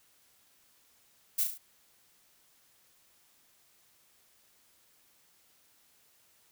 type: noise with echo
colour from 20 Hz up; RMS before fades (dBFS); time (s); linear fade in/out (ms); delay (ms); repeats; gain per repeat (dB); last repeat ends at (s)
violet; -28; 1.38-1.44; 10; 35; 4; -5; 1.58
effects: white hiss -66 dBFS RMS until 6.51 s